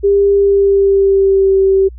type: tone with pitch glide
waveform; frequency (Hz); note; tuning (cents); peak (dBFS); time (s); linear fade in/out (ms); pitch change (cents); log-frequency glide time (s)
sine; 400 to 386.2; G4 to G4; +35 to -26; -7; 0.03-1.89; 20; -61; 0.34-1.57
effects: added 60 Hz sine -29 dBFS peak until 1.98 s